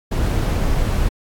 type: noise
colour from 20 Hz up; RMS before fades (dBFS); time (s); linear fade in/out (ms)
brown; -18; 0.11-1.09; 10
effects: AAC 64 kbps